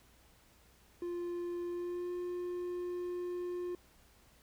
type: tone with pitch glide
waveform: triangle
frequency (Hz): 349.1 to 355.2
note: F4 to F4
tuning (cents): -1 to +29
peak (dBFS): -34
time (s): 1.02-3.75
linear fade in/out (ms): 2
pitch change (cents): +30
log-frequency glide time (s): 1.68-2.12
effects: added 60 Hz sine -68 dBFS peak until 4.42 s + pink hiss -65 dBFS RMS until 4.42 s